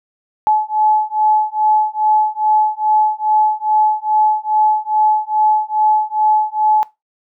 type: beating tone pair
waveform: sine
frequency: 856 / 858.4 Hz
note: A5 / A5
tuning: -48 / -43 cents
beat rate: 2.4 Hz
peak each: -15 dBFS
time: 0.47-6.83 s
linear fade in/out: 0 ms
effects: noise-tail reverb RT60 0.2 s tail -19 dB re dry